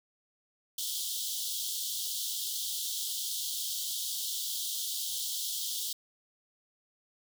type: high-pass noise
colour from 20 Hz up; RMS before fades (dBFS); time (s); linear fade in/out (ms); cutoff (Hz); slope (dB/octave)
pink; -35; 0.78-5.93; 5; 3100; 96
effects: none